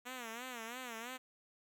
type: tone with vibrato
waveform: 5% pulse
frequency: 240 Hz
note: B3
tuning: 49 cents flat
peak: -32 dBFS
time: 0.05-1.18 s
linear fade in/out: 20 ms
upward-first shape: sine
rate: 3 Hz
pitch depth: 130 cents each way
effects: none